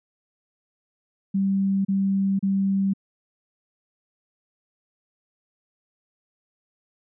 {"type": "tone bursts", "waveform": "sine", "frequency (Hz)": 195, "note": "G3", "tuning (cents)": -9, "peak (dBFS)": -19, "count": 3, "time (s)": [1.34, 2.936], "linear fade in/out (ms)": 10, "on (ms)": 510, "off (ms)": 33, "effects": []}